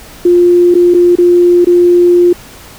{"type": "tone with dropouts", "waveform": "sine", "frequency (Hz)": 351.6, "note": "F4", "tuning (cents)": 12, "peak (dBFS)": -3, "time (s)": [0.25, 2.33], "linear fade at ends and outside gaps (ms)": 5, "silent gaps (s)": [[0.743, 0.751], [0.94, 0.945], [1.155, 1.184], [1.647, 1.669]], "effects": ["pink hiss -34 dBFS RMS until 2.78 s"]}